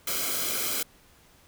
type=noise with comb filter; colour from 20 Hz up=white; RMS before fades=-29 dBFS; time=0.07-0.83 s; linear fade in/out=5 ms; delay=1.1 ms; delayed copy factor=-0.7; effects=pink hiss -58 dBFS RMS until 1.47 s